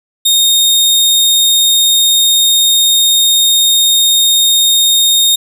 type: tone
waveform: sawtooth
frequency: 3696 Hz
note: A#7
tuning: 16 cents flat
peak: -4 dBFS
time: 0.25-5.36 s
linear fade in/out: 10 ms
effects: none